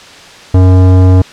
sine tone with tanh clipping, 92.5 Hz, F#2, in tune, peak -4 dBFS, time 0.54-1.22 s, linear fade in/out 5 ms, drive 17 dB, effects white hiss -33 dBFS RMS until 1.32 s + low-pass 5000 Hz 12 dB/octave

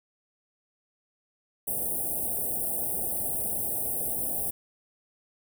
white band-stop noise, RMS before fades -30 dBFS, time 1.67-4.51 s, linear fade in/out 10 ms, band 810 to 8600 Hz, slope 96 dB/octave, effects none

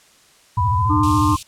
sine tone with vibrato, 98 Hz, G2, in tune, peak -17 dBFS, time 0.57-1.36 s, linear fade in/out 5 ms, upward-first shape square, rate 14 Hz, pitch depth 250 cents each way
sine tone with pitch glide, 987.8 to 1052.6 Hz, B5 to C6, 0 to +10 cents, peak -18 dBFS, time 0.57-1.37 s, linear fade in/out 10 ms, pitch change +110 cents, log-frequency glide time 0.71-1.1 s
harmonic tone, 300 Hz, D4, 37 cents sharp, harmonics 1 / 3 / 4, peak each -18 / -27 / -25 dBFS, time 0.89-1.36 s, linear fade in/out 20 ms
white band-stop noise, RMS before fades -31 dBFS, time 1.03-1.43 s, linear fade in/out 5 ms, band 150 to 2400 Hz, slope 96 dB/octave
effects white hiss -52 dBFS RMS until 1.47 s + low-pass 9000 Hz 12 dB/octave

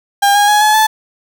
35% pulse tone with pitch steps, 804 / 819.9 / 836.2 / 852.8 / 869.7 Hz, G5 / G#5 / G#5 / G#5 / A5, +44 / -22 / +12 / +46 / -20 cents, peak -6 dBFS, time 0.22-0.87 s, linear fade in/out 10 ms, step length 130 ms, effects none

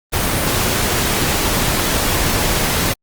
pink noise, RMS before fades -17 dBFS, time 0.12-2.94 s, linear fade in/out 20 ms, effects Opus 32 kbps

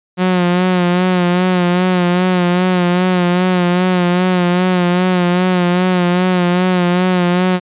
sawtooth tone with vibrato, 180 Hz, F#3, 47 cents flat, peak -7 dBFS, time 0.17-7.6 s, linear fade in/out 50 ms, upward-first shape sine, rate 2.5 Hz, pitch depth 44 cents each way, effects resampled to 8000 Hz

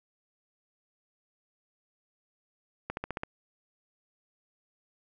accelerating click train, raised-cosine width 0.5 ms, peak -18 dBFS, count 6, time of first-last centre 2.9-3.234 s, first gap 71 ms, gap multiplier 0.97, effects none

